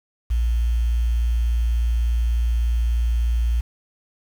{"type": "tone with quantisation", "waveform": "sine", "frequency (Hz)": 58.27, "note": "A#1", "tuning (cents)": 0, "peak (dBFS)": -17, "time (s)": [0.3, 3.61], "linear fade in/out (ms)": 10, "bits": 7, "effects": []}